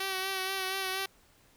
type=tone with vibrato; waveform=5% pulse; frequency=381.4 Hz; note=G4; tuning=47 cents flat; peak=-20 dBFS; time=0-1.06 s; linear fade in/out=5 ms; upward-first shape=sine; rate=4.2 Hz; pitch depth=29 cents each way; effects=pink hiss -63 dBFS RMS until 1.56 s